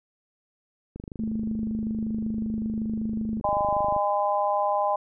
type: click train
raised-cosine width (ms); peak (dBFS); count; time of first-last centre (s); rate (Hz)
3; -24; 77; 0.96-3.964; 25.3
type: tone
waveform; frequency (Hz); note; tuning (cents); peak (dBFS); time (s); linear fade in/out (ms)
sine; 220; A3; 0; -26; 1.19-3.4; 2
type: harmonic tone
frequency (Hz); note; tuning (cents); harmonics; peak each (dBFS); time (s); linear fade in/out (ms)
203.6; G#3; -34; 3 / 4 / 5; -26 / -25 / -27; 3.44-4.96; 5
effects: none